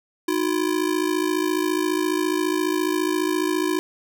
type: ring-modulated tone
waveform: square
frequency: 337.4 Hz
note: E4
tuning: 40 cents sharp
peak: -18 dBFS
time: 0.28-3.79 s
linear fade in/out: 0 ms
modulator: 27.3 Hz
effects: none